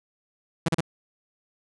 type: tone bursts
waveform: sawtooth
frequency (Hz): 164.81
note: E3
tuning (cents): 0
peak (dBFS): -16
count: 3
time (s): 0.66-0.807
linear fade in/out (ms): 5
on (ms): 25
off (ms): 36
effects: resampled to 24000 Hz